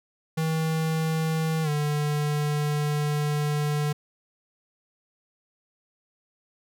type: tone with pitch glide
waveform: square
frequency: 159.9 to 148.33 Hz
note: D#3 to D3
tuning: +48 to +18 cents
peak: -24 dBFS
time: 0.37-3.93 s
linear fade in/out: 10 ms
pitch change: -130 cents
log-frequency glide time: 1.63-1.69 s
effects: none